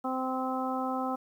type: harmonic tone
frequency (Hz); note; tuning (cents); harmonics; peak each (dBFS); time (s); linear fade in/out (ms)
259.5; C4; -14; 1 / 2 / 3 / 4 / 5; -33 / -37 / -34 / -38 / -37; 0.04-1.16; 10
effects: 10-bit